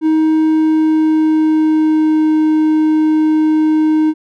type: tone with pitch glide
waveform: triangle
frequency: 314.7 to 310.9 Hz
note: D#4 to D#4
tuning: +20 to -1 cents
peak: -7 dBFS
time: 0.01-4.14 s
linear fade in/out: 50 ms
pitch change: -21 cents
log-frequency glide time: 0.44-2.34 s
effects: none